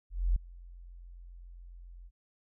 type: tone with ADSR envelope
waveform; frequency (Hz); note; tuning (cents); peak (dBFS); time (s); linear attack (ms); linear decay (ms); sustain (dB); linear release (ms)
sine; 43.65; F1; 0; -22; 0.1-2.11; 260; 4; -24; 48
effects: none